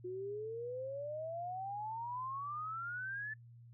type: exponential sweep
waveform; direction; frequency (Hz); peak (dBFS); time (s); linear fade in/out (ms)
sine; up; 357.9 to 1760; -39; 0.04-3.34; 10
effects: noise-tail reverb RT60 0.1 s tail -24 dB re dry + added 118 Hz sine -54 dBFS peak until 3.73 s